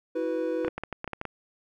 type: chord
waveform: triangle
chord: E suspended second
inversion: none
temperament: equal with one note detuned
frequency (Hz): 324.7 / 370 / 493.9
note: E4 / F#4 / B4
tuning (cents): -26 / 0 / 0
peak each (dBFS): -29 / -32 / -27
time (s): 0.15-0.69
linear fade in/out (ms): 10
type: clicks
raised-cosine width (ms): 0.5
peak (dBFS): -18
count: 10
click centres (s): 0.648 / 0.681 / 0.78 / 0.836 / 0.927 / 1.044 / 1.077 / 1.133 / 1.214 / 1.253
effects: none